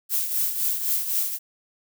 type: noise with tremolo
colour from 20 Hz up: violet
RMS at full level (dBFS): -22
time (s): 0.09-1.39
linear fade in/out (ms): 50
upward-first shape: triangle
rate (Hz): 3.9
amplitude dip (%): 65
effects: none